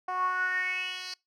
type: tone with band-pass filter sweep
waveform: 10% pulse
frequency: 367.4 Hz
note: F#4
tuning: 12 cents flat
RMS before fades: -31 dBFS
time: 0.08-1.14 s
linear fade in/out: 5 ms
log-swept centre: 860 to 4400 Hz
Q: 6.8
effects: noise-tail reverb RT60 0.2 s tail -24 dB re dry